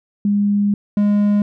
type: tone pair in turn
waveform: sine / triangle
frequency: 203.8 / 205.8 Hz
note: G#3 / G#3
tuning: -32 / -16 cents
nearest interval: unison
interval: 16 cents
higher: second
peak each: -13 / -10 dBFS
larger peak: second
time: 0.25-0.74 / 0.97-1.42 s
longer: first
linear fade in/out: 2 ms
effects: none